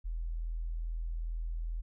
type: tone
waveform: sine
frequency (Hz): 41.2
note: E1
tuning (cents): 0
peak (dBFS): -33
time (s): 0.04-1.82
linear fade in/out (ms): 20
effects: none